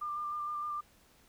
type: tone with vibrato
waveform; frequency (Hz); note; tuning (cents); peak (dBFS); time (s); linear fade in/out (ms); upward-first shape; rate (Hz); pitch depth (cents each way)
sine; 1194; D6; +28; -34; 0.01-0.81; 10; square; 6.5; 14
effects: pink hiss -64 dBFS RMS until 1.28 s